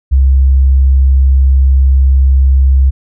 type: tone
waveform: sine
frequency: 66.7 Hz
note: C2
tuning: 34 cents sharp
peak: -4 dBFS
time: 0.11-2.91 s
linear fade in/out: 20 ms
effects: none